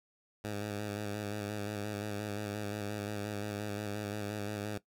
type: tone with vibrato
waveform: 10% pulse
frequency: 103.83 Hz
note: G#2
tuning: in tune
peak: -28 dBFS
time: 0.44-4.78 s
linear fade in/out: 5 ms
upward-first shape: square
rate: 5.7 Hz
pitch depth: 32 cents each way
effects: noise-tail reverb RT60 0.1 s tail -17 dB re dry